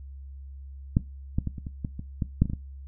clicks, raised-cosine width 5 ms, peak -7 / -12 / -17 / -24 / -23 / -17 / -22 / -14 / -6 / -20 / -18 / -19 dBFS, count 12, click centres 0.969 / 1.385 / 1.473 / 1.582 / 1.668 / 1.848 / 1.994 / 2.222 / 2.42 / 2.456 / 2.499 / 2.534 s, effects noise-tail reverb RT60 0.2 s tail -18 dB re dry + added 68 Hz sine -39 dBFS peak until 2.87 s

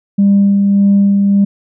sine tone with tremolo, 199.6 Hz, G3, 32 cents sharp, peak -4 dBFS, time 0.18-1.45 s, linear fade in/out 10 ms, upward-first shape sine, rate 1.7 Hz, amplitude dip 30%, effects tanh soft clip ceiling -3 dBFS

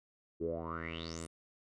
10% pulse tone with low-pass filter sweep, 82.41 Hz, E2, in tune, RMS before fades -40 dBFS, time 0.4-1.27 s, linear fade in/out 20 ms, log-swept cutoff 350 to 9700 Hz, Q 9.1, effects none

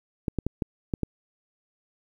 clicks, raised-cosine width 3 ms, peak -13 dBFS, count 6, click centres 0.282 / 0.387 / 0.466 / 0.622 / 0.938 / 1.033 s, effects 9-bit

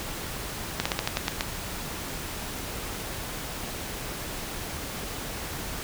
slowing click train, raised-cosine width 0.2 ms, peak -7 dBFS, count 8, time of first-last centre 0.8-1.409 s, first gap 55 ms, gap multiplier 1.15, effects pink hiss -35 dBFS RMS until 5.83 s

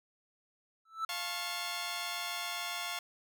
triangle tone with exponential growth, 1318.5 Hz, E6, in tune, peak -27 dBFS, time 0.85-1.05 s, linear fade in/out 5 ms, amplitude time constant 42 ms
10% pulse chord, F augmented, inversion none, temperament just, 698.5 / 873.1 / 1091.3 Hz, F5 / A5 / C#6, 0 / -14 / -27 cents, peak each -31 / -36 / -31 dBFS, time 1.09-2.99 s, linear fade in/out 2 ms
effects none

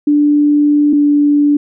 sine tone pair in turn, 293.7 / 291.3 Hz, D4 / D4, 0 / -14 cents, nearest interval unison, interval 14 cents, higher first, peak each -7 dBFS, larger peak neither, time 0.07-0.93 / 0.93-1.57 s, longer first, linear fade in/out 5 ms, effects none

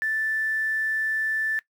sine tone with quantisation, 1760 Hz, A6, in tune, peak -23 dBFS, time 0.02-1.59 s, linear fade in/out 0 ms, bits 8, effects noise-tail reverb RT60 0.1 s tail -19 dB re dry

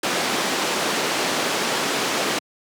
pink band-pass noise, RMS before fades -23 dBFS, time 0.03-2.39 s, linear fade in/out 5 ms, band 250 to 7000 Hz, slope 12 dB/octave, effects high-pass 150 Hz 12 dB/octave

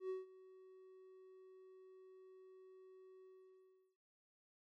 triangle tone with ADSR envelope, 375.3 Hz, F#4, 25 cents sharp, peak -37 dBFS, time 0-3.97 s, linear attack 96 ms, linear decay 160 ms, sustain -20 dB, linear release 720 ms, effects none

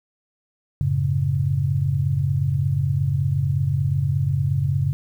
sine chord, F# minor, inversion none, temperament equal with one note detuned, 93.3 / 110 / 138.59 Hz, F#2 / A2 / C#3, +15 / 0 / 0 cents, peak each -24 / -26 / -20 dBFS, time 0.81-4.93 s, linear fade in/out 0 ms, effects 9-bit

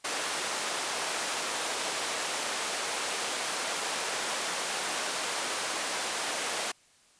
pink high-pass noise, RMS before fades -32 dBFS, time 0.04-6.72 s, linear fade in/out 10 ms, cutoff 540 Hz, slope 12 dB/octave, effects white hiss -62 dBFS RMS until 7.19 s + resampled to 22050 Hz

